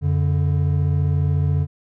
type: tone pair together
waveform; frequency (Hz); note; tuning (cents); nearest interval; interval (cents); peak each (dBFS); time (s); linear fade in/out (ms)
triangle; 89.6 / 144.09; F2 / D3; +45 / -33; minor sixth; 822; -17; 0.01-1.67; 50
effects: none